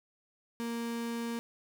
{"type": "tone", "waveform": "35% pulse", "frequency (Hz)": 233.1, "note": "A#3", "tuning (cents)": 0, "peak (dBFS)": -32, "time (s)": [0.6, 1.39], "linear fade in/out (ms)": 0, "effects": []}